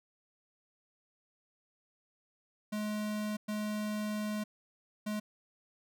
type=tone bursts at uneven times; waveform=square; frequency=211.4 Hz; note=G#3; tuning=31 cents sharp; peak=-34 dBFS; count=3; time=2.72-3.37 / 3.48-4.44 / 5.06-5.2 s; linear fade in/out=10 ms; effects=none